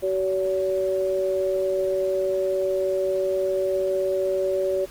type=tone pair together; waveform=sine; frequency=379.1 / 568 Hz; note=F#4 / C#5; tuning=+42 / +42 cents; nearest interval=perfect fifth; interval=700 cents; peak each=-24 / -23 dBFS; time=0.02-4.86 s; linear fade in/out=20 ms; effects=pink hiss -46 dBFS RMS until 4.9 s + Opus 24 kbps